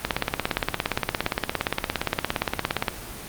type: click train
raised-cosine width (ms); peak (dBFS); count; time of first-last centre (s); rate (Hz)
0.3; -5; 50; 0.05-2.882; 17.3
effects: pink hiss -37 dBFS RMS until 3.28 s + Opus 24 kbps